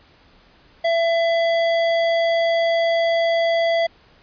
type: tone with hard clipping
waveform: sine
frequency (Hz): 669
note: E5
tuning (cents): +25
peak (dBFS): -18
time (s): 0.84-3.87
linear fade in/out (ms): 10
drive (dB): 17
effects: pink hiss -53 dBFS RMS until 4.22 s + resampled to 11025 Hz

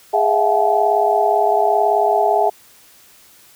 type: tone cluster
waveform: sine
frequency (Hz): 414.3 / 651 / 689 / 750 / 855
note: G#4 / E5 / F5 / F#5 / A5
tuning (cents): -4 / -22 / -24 / +23 / -50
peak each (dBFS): -19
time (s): 0.13-2.5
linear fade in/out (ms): 10
effects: white hiss -48 dBFS RMS until 3.55 s

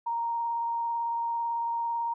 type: tone with vibrato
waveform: sine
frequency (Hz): 932.3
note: A#5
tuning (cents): 0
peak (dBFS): -27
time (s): 0.06-2.14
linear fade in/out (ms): 10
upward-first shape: triangle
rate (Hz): 18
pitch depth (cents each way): 13
effects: none

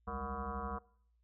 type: tone with frequency modulation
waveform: sine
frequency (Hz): 600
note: D5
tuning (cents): +37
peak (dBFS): -37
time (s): 0.07-0.79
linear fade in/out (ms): 10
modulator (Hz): 132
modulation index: 5.2
effects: noise-tail reverb RT60 0.6 s tail -22 dB re dry + added 58 Hz sine -70 dBFS peak until 1.23 s

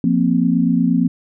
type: chord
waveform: sine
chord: F suspended fourth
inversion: none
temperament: equal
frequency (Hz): 174.61 / 233.1 / 261.6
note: F3 / Bb3 / C4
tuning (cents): 0 / 0 / 0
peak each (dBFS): -17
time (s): 0.04-1.08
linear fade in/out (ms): 2
effects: none

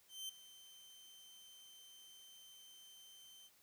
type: tone with ADSR envelope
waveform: sawtooth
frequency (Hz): 3100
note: G7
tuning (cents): -20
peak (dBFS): -39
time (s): 0.08-3.5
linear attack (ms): 210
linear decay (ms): 6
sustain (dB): -16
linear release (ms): 40
effects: white hiss -70 dBFS RMS until 3.62 s

